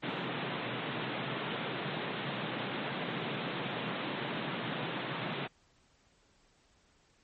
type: band-pass noise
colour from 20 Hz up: pink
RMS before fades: -37 dBFS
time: 0.02-5.48 s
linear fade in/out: 20 ms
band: 120 to 3800 Hz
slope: 96 dB/octave
effects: pink hiss -68 dBFS RMS until 7.23 s + MP3 32 kbps